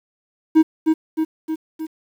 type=tone with echo; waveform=triangle; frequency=317 Hz; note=D#4; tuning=32 cents sharp; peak=-6 dBFS; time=0.55-0.63 s; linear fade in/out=20 ms; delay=310 ms; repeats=4; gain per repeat=-4 dB; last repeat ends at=1.87 s; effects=8-bit

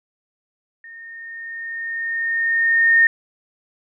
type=tone with level ramp; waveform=sine; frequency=1834 Hz; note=A#6; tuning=29 cents flat; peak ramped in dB=-37 to -9 dBFS; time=0.84-3.07 s; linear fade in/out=2 ms; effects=none

